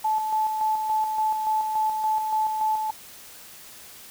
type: tone with tremolo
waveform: sine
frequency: 868 Hz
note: A5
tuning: 24 cents flat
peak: -20 dBFS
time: 0.04-2.91 s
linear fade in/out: 10 ms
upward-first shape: square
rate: 3.5 Hz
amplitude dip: 40%
effects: white hiss -45 dBFS RMS until 4.1 s